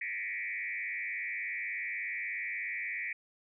sine tone with frequency modulation, 2120 Hz, C7, 22 cents sharp, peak -34 dBFS, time 0.01-3.13 s, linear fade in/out 5 ms, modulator 96.6 Hz, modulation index 2.9, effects none

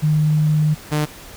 sine / sawtooth tone pair in turn, 152.9 / 150.71 Hz, D#3 / D3, -30 / +45 cents, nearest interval unison, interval 25 cents, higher first, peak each -13 dBFS, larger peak neither, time 0.02-0.75 / 0.91-1.06 s, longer first, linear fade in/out 20 ms, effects pink hiss -39 dBFS RMS until 1.36 s

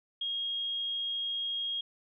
sine tone, 3263 Hz, G#7, 31 cents flat, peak -31 dBFS, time 0.21-1.81 s, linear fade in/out 5 ms, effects none

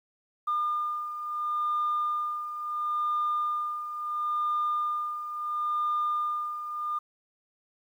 sine beating tone pair, 1207 / 1207.73 Hz, D6 / D6, +47 / +48 cents, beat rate 0.73 Hz, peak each -33 / -27 dBFS, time 0.47-6.99 s, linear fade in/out 10 ms, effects tanh soft clip ceiling -21 dBFS + 10-bit

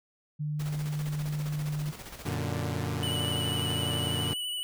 sine tone, 150 Hz, D3, 37 cents sharp, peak -29 dBFS, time 0.39-1.92 s, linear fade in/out 20 ms
pink noise with tremolo, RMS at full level -42 dBFS, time 0.59-2.35 s, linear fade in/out 10 ms, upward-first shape square, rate 15 Hz, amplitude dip 50%
sawtooth chord, Gb augmented, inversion none, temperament equal with one note detuned, 92.5 / 117.76 / 146.83 Hz, Gb2 / Bb2 / D3, 0 / +18 / 0 cents, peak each -30 dBFS, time 2.25-4.34 s, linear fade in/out 10 ms
square tone with vibrato, 2960 Hz, F#7, in tune, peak -32 dBFS, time 3.03-4.63 s, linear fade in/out 0 ms, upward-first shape sine, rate 12 Hz, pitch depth 24 cents each way
effects none

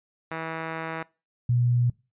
5% pulse / sine tone pair in turn, 162.1 / 121.44 Hz, E3 / B2, -29 / -29 cents, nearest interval perfect fourth, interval 500 cents, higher first, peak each -19 dBFS, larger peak neither, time 0.31-1.03 / 1.49-1.9 s, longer first, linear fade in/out 5 ms, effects noise-tail reverb RT60 0.3 s tail -23 dB re dry + resampled to 8000 Hz

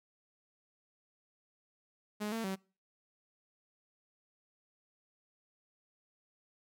sawtooth tone with pitch steps, 209.8 / 226.4 / 191.3 Hz, G#3 / A3 / G3, +18 / +50 / -42 cents, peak -31 dBFS, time 2.2-2.56 s, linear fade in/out 20 ms, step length 120 ms, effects noise-tail reverb RT60 0.4 s tail -26 dB re dry

